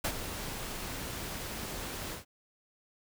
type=noise with ADSR envelope; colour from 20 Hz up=pink; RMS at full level=-30 dBFS; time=0.04-2.25 s; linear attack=8 ms; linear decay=70 ms; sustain=-9 dB; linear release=130 ms; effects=none